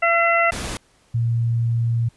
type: harmonic tone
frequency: 677 Hz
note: E5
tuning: 46 cents sharp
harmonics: 1 / 2 / 3 / 4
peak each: -19 / -20 / -19 / -25 dBFS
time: 0.02-0.51 s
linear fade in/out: 10 ms
type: noise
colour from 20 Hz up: pink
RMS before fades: -28 dBFS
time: 0.52-0.77 s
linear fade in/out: 0 ms
type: tone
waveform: sine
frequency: 116.54 Hz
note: A#2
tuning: in tune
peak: -17 dBFS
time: 1.14-2.09 s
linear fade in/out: 10 ms
effects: pink hiss -58 dBFS RMS until 2.16 s + resampled to 24000 Hz